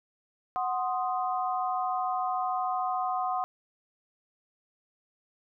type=chord; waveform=sine; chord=C diminished; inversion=second; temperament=equal; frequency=740 / 1046.5 / 1244.5 Hz; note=Gb5 / C6 / Eb6; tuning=0 / 0 / 0 cents; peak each=-29 / -33 / -34 dBFS; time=0.56-3.44 s; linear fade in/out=0 ms; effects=none